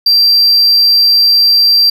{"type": "tone", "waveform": "triangle", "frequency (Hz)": 4711, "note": "D8", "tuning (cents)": 5, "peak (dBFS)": -4, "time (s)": [0.06, 1.9], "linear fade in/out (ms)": 5, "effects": []}